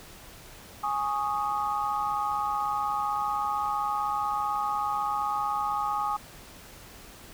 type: chord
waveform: sine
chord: Ab suspended fourth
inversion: none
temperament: equal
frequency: 830.6 / 1108.7 / 1244.5 Hz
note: Ab5 / Db6 / Eb6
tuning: 0 / 0 / 0 cents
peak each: -29 / -33 / -30 dBFS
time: 0.83-6.17 s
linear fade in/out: 10 ms
effects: pink hiss -48 dBFS RMS until 7.33 s